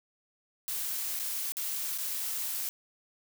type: noise with dropouts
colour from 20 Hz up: blue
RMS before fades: -34 dBFS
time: 0.68-2.69 s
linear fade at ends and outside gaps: 0 ms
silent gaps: 1.191-1.197 / 1.521-1.569 / 1.977-1.985 s
effects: none